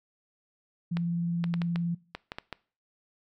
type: tone with vibrato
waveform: sine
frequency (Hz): 170.9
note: F3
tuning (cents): -37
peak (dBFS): -27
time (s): 0.91-1.95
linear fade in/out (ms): 10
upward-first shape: sine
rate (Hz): 19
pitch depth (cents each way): 14
type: clicks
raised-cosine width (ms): 0.3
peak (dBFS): -19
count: 9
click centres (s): 0.97 / 1.441 / 1.54 / 1.618 / 1.759 / 2.15 / 2.319 / 2.385 / 2.527
effects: noise-tail reverb RT60 0.4 s tail -22 dB re dry